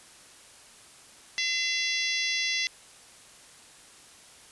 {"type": "harmonic tone", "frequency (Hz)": 680, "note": "F5", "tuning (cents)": -46, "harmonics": [3, 4, 5, 6, 7, 8, 9], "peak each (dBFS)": [-30, -34, -33, -36, -35, -37, -36], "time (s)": [1.38, 2.67], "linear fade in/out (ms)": 0, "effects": ["white hiss -52 dBFS RMS until 4.51 s", "resampled to 24000 Hz"]}